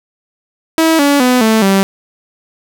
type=tone with pitch steps; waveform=sawtooth; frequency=323.4 / 284.8 / 250.8 / 220.9 / 194.53 Hz; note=E4 / C#4 / B3 / A3 / G3; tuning=-33 / +47 / +27 / +7 / -13 cents; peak=-4 dBFS; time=0.78-1.83 s; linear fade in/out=0 ms; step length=210 ms; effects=none